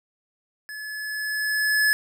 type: tone with level ramp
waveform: square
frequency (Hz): 1713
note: A6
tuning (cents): -47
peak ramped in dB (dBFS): -35 to -17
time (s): 0.69-1.93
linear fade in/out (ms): 0
effects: none